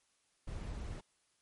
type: noise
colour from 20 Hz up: brown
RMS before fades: -42 dBFS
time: 0.47-1.01 s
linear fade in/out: 10 ms
effects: white hiss -75 dBFS RMS until 1.41 s + MP3 48 kbps